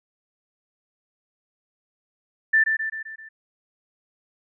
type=tone with echo; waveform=sine; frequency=1771 Hz; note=A6; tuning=11 cents sharp; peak=-14 dBFS; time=2.53-2.64 s; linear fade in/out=10 ms; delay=130 ms; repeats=5; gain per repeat=-5 dB; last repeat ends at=3.29 s; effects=none